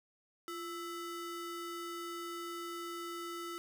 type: ring-modulated tone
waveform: square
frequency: 830.6 Hz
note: G#5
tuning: in tune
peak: -38 dBFS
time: 0.48-3.58 s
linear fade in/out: 0 ms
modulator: 486 Hz
effects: none